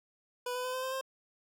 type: tone with pitch steps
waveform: 25% pulse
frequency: 493.9 / 500.8 / 507.8 / 514.9 / 522.1 / 529.3 Hz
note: B4 / B4 / B4 / C5 / C5 / C5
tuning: 0 / +24 / +48 / -28 / -4 / +20 cents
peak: -30 dBFS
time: 0.46-1.012 s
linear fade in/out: 5 ms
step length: 92 ms
effects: none